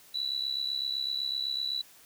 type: tone with amplitude modulation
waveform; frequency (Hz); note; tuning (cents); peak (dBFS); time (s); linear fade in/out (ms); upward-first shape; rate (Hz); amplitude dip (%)
sine; 3951; B7; 0; -26; 0.14-1.82; 10; sine; 67.9; 75
effects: white hiss -56 dBFS RMS until 2.05 s